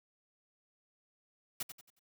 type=noise with echo; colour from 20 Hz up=white; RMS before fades=-37 dBFS; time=1.6-1.63 s; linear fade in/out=5 ms; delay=91 ms; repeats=4; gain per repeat=-9 dB; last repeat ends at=1.994 s; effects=none